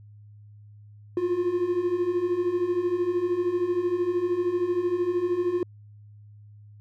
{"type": "beating tone pair", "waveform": "triangle", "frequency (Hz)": [344.4, 357.4], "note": ["F4", "F4"], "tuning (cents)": [-24, 40], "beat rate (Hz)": 13, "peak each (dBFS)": [-27, -22], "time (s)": [1.17, 5.63], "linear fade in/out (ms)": 2, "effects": ["added 104 Hz sine -46 dBFS peak until 6.8 s"]}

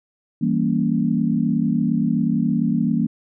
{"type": "chord", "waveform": "sine", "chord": "E diminished seventh", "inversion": "none", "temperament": "equal with one note detuned", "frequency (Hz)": [164.81, 196, 233.1, 280.2], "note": ["E3", "G3", "Bb3", "Db4"], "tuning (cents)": [0, 0, 0, 19], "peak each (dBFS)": [-23, -23, -20, -25], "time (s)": [0.41, 3.07], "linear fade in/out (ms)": 10, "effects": []}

